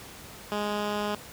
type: tone with low-pass filter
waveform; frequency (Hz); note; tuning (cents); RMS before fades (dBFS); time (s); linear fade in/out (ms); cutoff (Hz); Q
10% pulse; 207.7; G#3; 0; -30; 0.52-1.15; 0; 4800; 0.76
effects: pink hiss -45 dBFS RMS until 1.32 s + high-pass 60 Hz 12 dB/octave